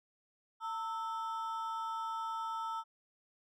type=ring-modulated tone; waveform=triangle; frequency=1108.7 Hz; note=C#6; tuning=in tune; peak=-31 dBFS; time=0.6-2.84 s; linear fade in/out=50 ms; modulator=204 Hz; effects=none